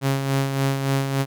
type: tone with tremolo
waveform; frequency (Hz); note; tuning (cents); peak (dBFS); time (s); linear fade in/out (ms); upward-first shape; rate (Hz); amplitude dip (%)
sawtooth; 136.5; C#3; -26; -14; 0.01-1.26; 50; sine; 3.5; 50
effects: none